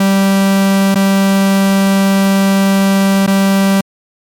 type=tone with dropouts; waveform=45% pulse; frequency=195.2 Hz; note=G3; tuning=7 cents flat; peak=-8 dBFS; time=0-3.81 s; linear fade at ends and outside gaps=5 ms; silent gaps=0.946-0.955 / 3.265-3.275 s; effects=MP3 96 kbps